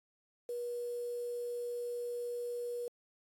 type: tone with quantisation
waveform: sine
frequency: 482.2 Hz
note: B4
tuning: 41 cents flat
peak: -36 dBFS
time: 0.49-2.88 s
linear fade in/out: 2 ms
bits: 9
effects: AAC 64 kbps